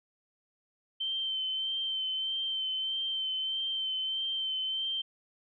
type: tone with vibrato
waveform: sine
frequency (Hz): 3103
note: G7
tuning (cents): -18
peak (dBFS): -30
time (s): 1-5.02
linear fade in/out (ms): 10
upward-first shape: sine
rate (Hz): 1.6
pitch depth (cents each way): 23
effects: none